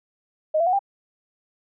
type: tone with pitch steps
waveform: sine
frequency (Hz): 622.3 / 674.7 / 731.5 / 793.2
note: D#5 / E5 / F#5 / G5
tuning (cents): 0 / +40 / -20 / +20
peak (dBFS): -17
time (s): 0.54-0.792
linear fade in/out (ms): 10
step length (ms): 63
effects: none